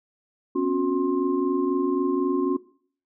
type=tone cluster; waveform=sine; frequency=254.1 / 278 / 364.5 / 1058 Hz; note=B3 / C#4 / F#4 / C6; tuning=+49 / +5 / -26 / +19 cents; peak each=-30 / -24 / -24 / -33 dBFS; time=0.55-2.57 s; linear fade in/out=10 ms; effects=noise-tail reverb RT60 0.5 s tail -18 dB re dry